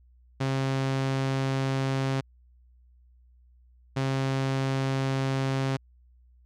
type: tone pair in turn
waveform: sawtooth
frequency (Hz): 134.2 / 134.2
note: C3 / C3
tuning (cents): +44 / +44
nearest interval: unison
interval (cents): 0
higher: neither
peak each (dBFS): -21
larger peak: neither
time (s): 0.4-2.21 / 3.96-5.77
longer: neither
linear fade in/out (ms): 10
effects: added 61 Hz sine -55 dBFS peak until 6.45 s + low-pass 6000 Hz 12 dB/octave